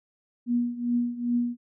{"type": "tone with tremolo", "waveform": "sine", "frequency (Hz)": 240.6, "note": "B3", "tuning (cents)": -45, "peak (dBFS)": -20, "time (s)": [0.46, 1.57], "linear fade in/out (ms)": 50, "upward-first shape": "triangle", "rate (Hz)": 2.5, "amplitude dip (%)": 85, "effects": []}